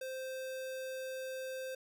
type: tone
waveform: square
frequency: 522 Hz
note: C5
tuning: 4 cents flat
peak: -40 dBFS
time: 0.01-1.75 s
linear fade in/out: 5 ms
effects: none